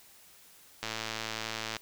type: click train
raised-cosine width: 0.2 ms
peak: -17 dBFS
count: 105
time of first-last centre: 0.83-1.767 s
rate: 111 Hz
effects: white hiss -57 dBFS RMS until 1.81 s